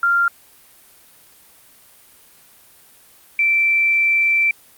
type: tone pair in turn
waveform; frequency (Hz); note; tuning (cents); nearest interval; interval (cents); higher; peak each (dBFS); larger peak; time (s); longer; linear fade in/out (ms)
sine; 1390 / 2338; F6 / D7; -9 / -8; major sixth; 901; second; -13; neither; 0.03-0.28 / 3.39-4.51; second; 2
effects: white hiss -49 dBFS RMS until 4.77 s + Opus 32 kbps